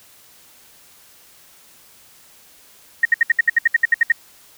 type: tone bursts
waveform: sine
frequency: 1864.7 Hz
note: A#6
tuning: in tune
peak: -9 dBFS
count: 13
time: 3.03-4.121 s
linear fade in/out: 5 ms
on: 23 ms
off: 66 ms
effects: white hiss -49 dBFS RMS until 4.57 s